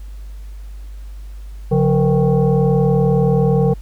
sine tone with frequency modulation, 140 Hz, C#3, 18 cents sharp, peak -11 dBFS, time 1.71-3.74 s, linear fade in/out 10 ms, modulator 319 Hz, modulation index 1.3, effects added 50 Hz sine -29 dBFS peak until 3.81 s + pink hiss -52 dBFS RMS until 3.81 s

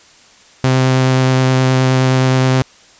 sawtooth tone with vibrato, 130 Hz, C3, 11 cents flat, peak -6 dBFS, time 0.64-2.62 s, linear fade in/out 0 ms, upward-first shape triangle, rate 9.5 Hz, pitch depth 11 cents each way, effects white hiss -45 dBFS RMS until 2.99 s + resampled to 16000 Hz

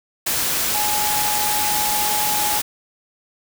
sine tone in noise, 841 Hz, G#5, 22 cents sharp, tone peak -23 dBFS, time 0.74-2.59 s, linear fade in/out 10 ms, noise white, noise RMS -21 dBFS, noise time 0.26-2.62 s, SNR -5 dB, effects none

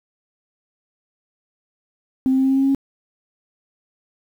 sine tone with pitch steps, 261.6 / 263.3 / 264.9 / 266.6 / 268.3 / 270 / 271.8 / 273.5 Hz, C4 / C4 / C4 / C4 / C4 / C#4 / C#4 / C#4, 0 / +11 / +22 / +33 / +44 / -45 / -34 / -23 cents, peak -13 dBFS, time 2.26-2.748 s, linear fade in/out 0 ms, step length 61 ms, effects tanh soft clip ceiling -9 dBFS + 8-bit

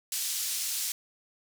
pink band-pass noise, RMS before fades -32 dBFS, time 0.12-0.92 s, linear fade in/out 2 ms, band 5000 to 15000 Hz, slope 12 dB/octave, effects none

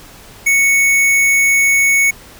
square tone, 2217 Hz, C#7, in tune, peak -10 dBFS, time 0.46-2.11 s, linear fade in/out 10 ms, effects pink hiss -39 dBFS RMS until 2.39 s

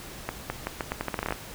accelerating click train, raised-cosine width 0.5 ms, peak -13 dBFS, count 14, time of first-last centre 0.29-1.324 s, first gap 210 ms, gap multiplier 0.81, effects pink hiss -42 dBFS RMS until 1.54 s

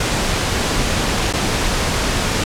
pink noise with dropouts, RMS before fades -18 dBFS, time 0-2.44 s, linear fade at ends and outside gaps 5 ms, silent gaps 1.328-1.335 s, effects low-pass 8000 Hz 12 dB/octave

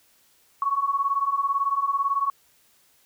sine beating tone pair, 1100 / 1118 Hz, C#6 / C#6, -14 / +14 cents, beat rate 18 Hz, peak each -26 / -23 dBFS, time 0.62-2.3 s, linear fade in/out 2 ms, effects white hiss -61 dBFS RMS until 3.05 s

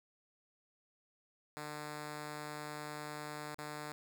5% pulse tone with dropouts, 150 Hz, D3, 37 cents sharp, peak -31 dBFS, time 1.57-3.92 s, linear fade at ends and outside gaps 0 ms, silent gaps 3.544-3.585 s, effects none

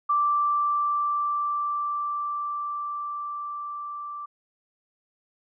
sine tone with level ramp, 1172 Hz, D6, 4 cents flat, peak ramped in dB -19 to -33 dBFS, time 0.09-4.26 s, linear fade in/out 10 ms, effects none

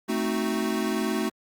square chord, A diminished seventh, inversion none, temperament equal, 220 / 261.6 / 311.1 / 370 Hz, A3 / C4 / Eb4 / Gb4, 0 / 0 / 0 / 0 cents, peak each -29 / -33 / -32 / -31 dBFS, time 0.08-1.3 s, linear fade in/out 20 ms, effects Opus 48 kbps

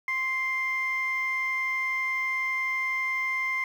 sine tone pair together, 1049 / 2096 Hz, C6 / C7, +4 / +2 cents, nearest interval octave, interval 1198 cents, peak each -32 / -25 dBFS, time 0.08-3.64 s, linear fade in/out 2 ms, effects tanh soft clip ceiling -21 dBFS + 9-bit

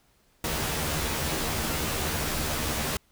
pink noise with comb filter, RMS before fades -29 dBFS, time 0.44-2.97 s, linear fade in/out 2 ms, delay 13 ms, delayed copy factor +0.85, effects pink hiss -65 dBFS RMS until 3.11 s

